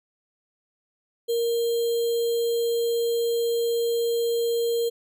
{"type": "tone with sample-and-hold", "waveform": "sine", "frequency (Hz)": 466.2, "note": "A#4", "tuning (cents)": 0, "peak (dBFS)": -21, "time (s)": [1.28, 4.9], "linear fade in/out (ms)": 20, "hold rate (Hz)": 3675, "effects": []}